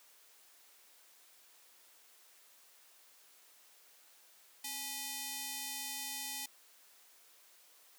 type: ring-modulated tone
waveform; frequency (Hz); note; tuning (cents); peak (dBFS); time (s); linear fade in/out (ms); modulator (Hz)
5% pulse; 1108.7; C#6; 0; -24; 4.64-6.46; 5; 1370
effects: white hiss -63 dBFS RMS until 7.98 s + high-pass 400 Hz 12 dB/octave